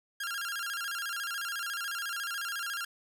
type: tone with vibrato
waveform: sawtooth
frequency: 1500 Hz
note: F#6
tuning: 23 cents sharp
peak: -30 dBFS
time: 0.2-2.85 s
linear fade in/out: 5 ms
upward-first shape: square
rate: 14 Hz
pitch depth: 140 cents each way
effects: none